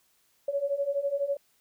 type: beating tone pair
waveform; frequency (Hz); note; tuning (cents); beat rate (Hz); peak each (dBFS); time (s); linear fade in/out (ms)
sine; 554.4 / 566.4; C#5 / C#5; 0 / +37; 12; -31 / -28; 0.48-1.37; 5
effects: white hiss -68 dBFS RMS until 1.6 s